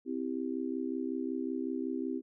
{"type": "chord", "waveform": "sine", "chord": "C major", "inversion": "none", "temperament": "just", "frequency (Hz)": [261.6, 327, 392.4], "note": ["C4", "E4", "G4"], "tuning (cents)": [0, -14, 2], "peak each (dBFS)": [-35, -37, -39], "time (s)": [0.05, 2.22], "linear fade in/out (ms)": 50, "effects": []}